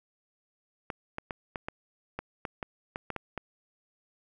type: clicks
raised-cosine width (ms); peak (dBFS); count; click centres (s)
0.5; -19; 12; 0.902 / 1.184 / 1.308 / 1.558 / 1.685 / 2.19 / 2.452 / 2.628 / 2.959 / 3.103 / 3.163 / 3.377
effects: 10-bit